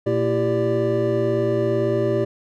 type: tone cluster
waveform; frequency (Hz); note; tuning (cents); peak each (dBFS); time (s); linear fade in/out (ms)
triangle; 118.8 / 231.9 / 335.7 / 393.7 / 585; A#2 / A#3 / E4 / G4 / D5; +33 / -9 / +32 / +8 / -7; -23 / -28 / -23 / -20 / -22; 0.06-2.25; 10
effects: none